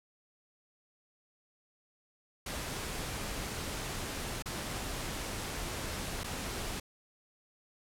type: noise with dropouts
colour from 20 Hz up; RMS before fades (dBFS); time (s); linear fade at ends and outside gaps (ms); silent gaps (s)
pink; -38; 2.46-6.8; 5; 4.424-4.457 / 6.235-6.242
effects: low-pass 12000 Hz 12 dB/octave